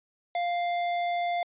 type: tone with hard clipping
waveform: sine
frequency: 698.5 Hz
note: F5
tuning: in tune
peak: -28 dBFS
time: 0.35-1.43 s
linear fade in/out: 2 ms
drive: 13 dB
effects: resampled to 8000 Hz